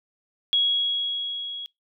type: tone with level ramp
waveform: sine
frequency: 3322 Hz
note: G#7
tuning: in tune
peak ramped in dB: -17 to -32 dBFS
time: 0.53-1.66 s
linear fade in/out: 0 ms
effects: noise-tail reverb RT60 0.2 s tail -25 dB re dry